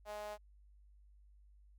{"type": "tone with high-pass filter", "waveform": "sawtooth", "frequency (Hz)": 209.4, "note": "G#3", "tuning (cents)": 15, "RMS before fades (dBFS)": -45, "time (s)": [0.05, 0.38], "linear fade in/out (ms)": 50, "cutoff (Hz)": 690, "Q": 5.7, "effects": ["added 50 Hz sine -60 dBFS peak until 1.78 s"]}